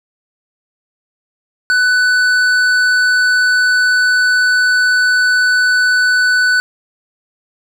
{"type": "tone with hard clipping", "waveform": "sine", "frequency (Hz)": 1494, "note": "F#6", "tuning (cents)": 16, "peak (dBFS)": -11, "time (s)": [1.7, 6.6], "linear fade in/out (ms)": 0, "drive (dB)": 9, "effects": []}